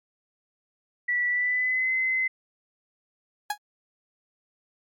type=tone with pitch glide; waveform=sine; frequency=1955 to 2049 Hz; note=B6 to C7; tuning=-18 to -37 cents; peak=-22 dBFS; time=1.08-2.28 s; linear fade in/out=10 ms; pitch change=+81 cents; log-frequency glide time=1.27-1.92 s
type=tone with exponential decay; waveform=30% pulse; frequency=830.6 Hz; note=G#5; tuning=in tune; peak=-19 dBFS; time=3.5-3.58 s; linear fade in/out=5 ms; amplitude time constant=17 ms
effects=MP3 96 kbps